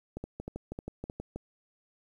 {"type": "two click trains", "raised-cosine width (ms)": 2, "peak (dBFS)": [-24, -24], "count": [4, 8], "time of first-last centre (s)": [[0.17, 1.099], [0.24, 1.36]], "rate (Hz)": [3.23, 6.25], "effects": ["10-bit"]}